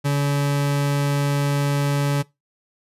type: tone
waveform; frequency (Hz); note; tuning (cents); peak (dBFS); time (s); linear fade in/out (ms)
40% pulse; 142.6; C#3; +49; -17; 0.04-2.23; 20
effects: noise-tail reverb RT60 0.2 s tail -21 dB re dry + resampled to 32000 Hz